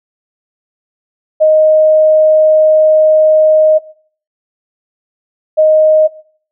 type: tone pair in turn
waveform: sine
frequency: 622.3 / 622.3 Hz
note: D#5 / D#5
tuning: 0 / 0 cents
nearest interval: unison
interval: 0 cents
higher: neither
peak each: -4 dBFS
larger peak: neither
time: 1.4-3.79 / 5.57-6.08 s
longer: first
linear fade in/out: 20 ms
effects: noise-tail reverb RT60 0.5 s tail -18 dB re dry